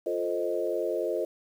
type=chord; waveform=sine; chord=F dominant seventh; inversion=none; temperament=equal; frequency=349.2 / 440 / 523.3 / 622.3 Hz; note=F4 / A4 / C5 / Eb5; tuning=0 / 0 / 0 / 0 cents; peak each=-32 dBFS; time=0.06-1.25 s; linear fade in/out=5 ms; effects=9-bit